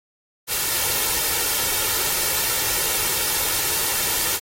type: noise with comb filter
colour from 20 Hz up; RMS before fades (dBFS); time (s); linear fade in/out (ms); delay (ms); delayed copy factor
white; -22; 0.47-4.4; 50; 2.2; +0.5
effects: AAC 48 kbps